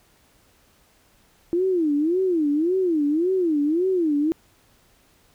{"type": "tone with vibrato", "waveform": "sine", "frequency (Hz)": 330.8, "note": "E4", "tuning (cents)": 6, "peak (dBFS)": -18, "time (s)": [1.53, 4.32], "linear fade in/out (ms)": 0, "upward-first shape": "sine", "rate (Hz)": 1.8, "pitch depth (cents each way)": 240, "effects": ["pink hiss -59 dBFS RMS until 5.34 s"]}